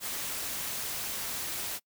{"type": "noise with amplitude modulation", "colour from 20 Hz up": "white", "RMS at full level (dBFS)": -33, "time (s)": [0, 1.8], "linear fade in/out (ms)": 50, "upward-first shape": "sine", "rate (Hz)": 267, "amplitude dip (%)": 50, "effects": ["noise-tail reverb RT60 0.1 s tail -25 dB re dry"]}